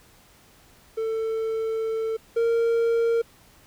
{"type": "tone pair in turn", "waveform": "triangle", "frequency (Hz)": [445.8, 462.3], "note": ["A4", "A#4"], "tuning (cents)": [23, -14], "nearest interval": "minor second", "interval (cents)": 63, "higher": "second", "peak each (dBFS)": [-22, -17], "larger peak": "second", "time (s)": [[0.97, 2.17], [2.36, 3.22]], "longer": "first", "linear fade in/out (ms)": 10, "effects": ["pink hiss -55 dBFS RMS until 3.66 s"]}